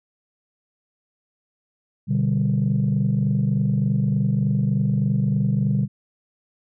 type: chord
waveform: sine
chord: G major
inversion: first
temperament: equal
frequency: 123.47 / 146.83 / 196 Hz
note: B2 / D3 / G3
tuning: 0 / 0 / 0 cents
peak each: -21 dBFS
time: 2.07-5.88 s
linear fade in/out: 50 ms
effects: tanh soft clip ceiling -12 dBFS